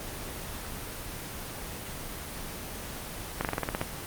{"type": "slowing click train", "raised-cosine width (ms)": 0.5, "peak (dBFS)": -13, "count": 9, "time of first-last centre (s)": [3.41, 3.814], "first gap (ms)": 38, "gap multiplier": 1.08, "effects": ["pink hiss -38 dBFS RMS until 4.06 s", "Opus 24 kbps"]}